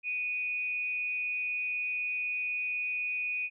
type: tone with frequency modulation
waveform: sine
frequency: 2476 Hz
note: D#7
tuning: 9 cents flat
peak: -30 dBFS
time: 0.03-3.5 s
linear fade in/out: 50 ms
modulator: 183 Hz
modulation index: 0.34
effects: none